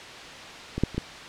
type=clicks; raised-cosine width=3 ms; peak=-16 / -7 / -25 / -13 dBFS; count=4; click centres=0.78 / 0.836 / 0.946 / 0.98 s; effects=white hiss -40 dBFS RMS until 1.28 s + low-pass 4000 Hz 12 dB/octave